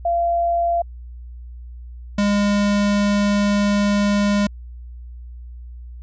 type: tone pair in turn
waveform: sine / square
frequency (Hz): 686 / 203.9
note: F5 / G#3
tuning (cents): -31 / -32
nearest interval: octave + major sixth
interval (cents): 2101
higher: first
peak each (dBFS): -16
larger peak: neither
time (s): 0.05-0.82 / 2.18-4.47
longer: second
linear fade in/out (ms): 5
effects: added 60 Hz sine -33 dBFS peak until 6.02 s + resampled to 16000 Hz